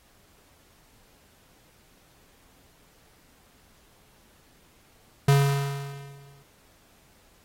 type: tone with exponential decay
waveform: square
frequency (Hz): 140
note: C#3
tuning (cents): +18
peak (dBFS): -15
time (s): 5.28-6.43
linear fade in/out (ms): 5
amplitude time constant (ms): 250
effects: pink hiss -60 dBFS RMS until 7.44 s + AAC 48 kbps